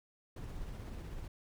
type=noise with tremolo; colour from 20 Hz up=brown; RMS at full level=-42 dBFS; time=0.36-1.28 s; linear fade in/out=5 ms; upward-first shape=sine; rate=16 Hz; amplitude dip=30%; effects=none